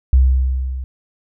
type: tone with level ramp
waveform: sine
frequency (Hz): 64.8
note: C2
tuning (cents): -16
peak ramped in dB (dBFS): -6 to -23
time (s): 0.13-0.84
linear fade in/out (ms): 0
effects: none